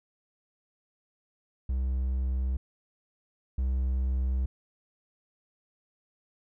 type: tone pair in turn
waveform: triangle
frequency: 64.5 / 64.5 Hz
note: C2 / C2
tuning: -24 / -24 cents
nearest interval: unison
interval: 0 cents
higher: neither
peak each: -24 / -23 dBFS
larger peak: second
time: 1.69-2.57 / 3.58-4.46 s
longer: neither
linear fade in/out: 5 ms
effects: none